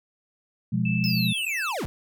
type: chord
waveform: sine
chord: F diminished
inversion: second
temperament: equal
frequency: 123.47 / 174.61 / 207.7 Hz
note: Cb3 / F3 / Ab3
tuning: 0 / 0 / 0 cents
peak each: -26 dBFS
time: 0.72-1.33 s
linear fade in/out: 10 ms
type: tone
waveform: sine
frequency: 2637 Hz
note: E7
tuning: in tune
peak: -29 dBFS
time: 0.85-1.72 s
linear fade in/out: 5 ms
type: linear sweep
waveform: square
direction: down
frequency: 5330 to 44.34 Hz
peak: -28 dBFS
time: 1.04-1.86 s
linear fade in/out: 0 ms
effects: none